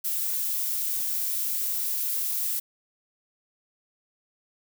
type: noise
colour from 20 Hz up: violet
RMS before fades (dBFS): -28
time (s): 0.04-2.6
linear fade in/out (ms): 10
effects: none